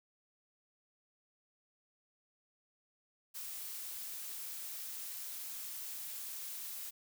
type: noise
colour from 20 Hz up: blue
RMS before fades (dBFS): -44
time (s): 3.34-6.91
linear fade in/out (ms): 20
effects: none